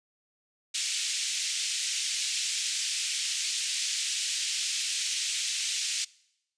white band-pass noise, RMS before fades -31 dBFS, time 0.74-6.05 s, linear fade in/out 10 ms, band 2400 to 7800 Hz, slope 24 dB/octave, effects noise-tail reverb RT60 0.8 s tail -23 dB re dry + resampled to 22050 Hz

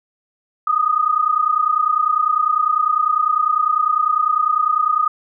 sine tone pair together, 1223 / 1253 Hz, D#6 / D#6, -30 / +12 cents, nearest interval unison, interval 42 cents, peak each -17 dBFS, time 0.67-5.08 s, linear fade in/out 5 ms, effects none

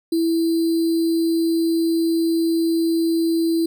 sine tone with sample-and-hold, 330 Hz, E4, 2 cents sharp, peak -16 dBFS, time 0.12-3.66 s, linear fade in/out 5 ms, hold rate 4410 Hz, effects none

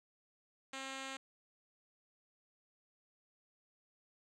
5% pulse tone with low-pass filter, 267.8 Hz, C4, 40 cents sharp, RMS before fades -45 dBFS, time 0.73-1.17 s, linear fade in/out 5 ms, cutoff 6400 Hz, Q 1.7, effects none

